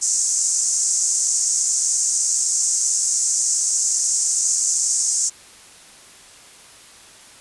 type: band-pass noise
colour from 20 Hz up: pink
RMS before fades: -20 dBFS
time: 0.01-5.3 s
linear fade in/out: 20 ms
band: 6200 to 8100 Hz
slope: 48 dB/octave
effects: white hiss -45 dBFS RMS until 7.4 s + resampled to 24000 Hz